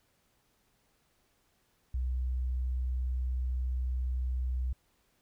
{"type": "tone", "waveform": "sine", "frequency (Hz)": 63, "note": "B1", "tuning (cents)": 35, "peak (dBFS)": -29, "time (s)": [1.94, 4.73], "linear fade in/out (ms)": 5, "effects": ["pink hiss -72 dBFS RMS until 5.21 s"]}